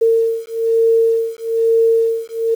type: beating tone pair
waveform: sine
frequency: 454.4 / 455.5 Hz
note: A#4 / A#4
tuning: -44 / -40 cents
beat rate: 1.1 Hz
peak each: -15 dBFS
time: 0.01-2.55 s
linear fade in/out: 10 ms
effects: 7-bit